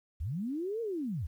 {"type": "linear two-way sweep", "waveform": "sine", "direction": "up then down", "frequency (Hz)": [60.1, 473, 60.1], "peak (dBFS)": -32, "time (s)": [0.2, 1.27], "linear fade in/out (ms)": 10, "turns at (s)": 0.81, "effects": ["11-bit"]}